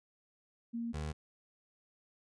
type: tone pair in turn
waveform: sine / 25% pulse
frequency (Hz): 233.1 / 76.28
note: A#3 / D#2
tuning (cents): 0 / -34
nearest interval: octave + perfect fifth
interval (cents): 1934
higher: first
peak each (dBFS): -35 / -33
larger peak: second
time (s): 0.73-0.93 / 0.93-1.13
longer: neither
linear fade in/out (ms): 20
effects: resampled to 22050 Hz